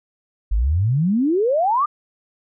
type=exponential sweep; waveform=sine; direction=up; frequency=46.75 to 1244.5 Hz; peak=-15 dBFS; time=0.51-1.86 s; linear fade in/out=10 ms; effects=none